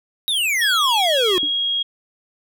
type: exponential sweep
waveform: square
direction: down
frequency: 3840 to 349.2 Hz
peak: -18 dBFS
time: 0.28-1.38 s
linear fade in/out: 0 ms
type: tone with pitch glide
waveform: sine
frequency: 3322 to 3278 Hz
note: G#7 to G#7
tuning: 0 to -23 cents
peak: -18 dBFS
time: 0.61-1.83 s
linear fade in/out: 10 ms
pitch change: -23 cents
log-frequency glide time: 0.95-1.7 s
type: tone with exponential decay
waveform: sine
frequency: 295.6 Hz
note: D4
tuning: 11 cents sharp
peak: -23 dBFS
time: 1.43-1.54 s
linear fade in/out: 0 ms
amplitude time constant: 22 ms
effects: none